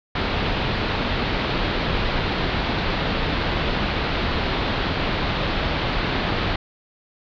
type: low-pass noise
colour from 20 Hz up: pink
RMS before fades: -23 dBFS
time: 0.15-6.56 s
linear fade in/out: 5 ms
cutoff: 4300 Hz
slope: 48 dB/octave
effects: none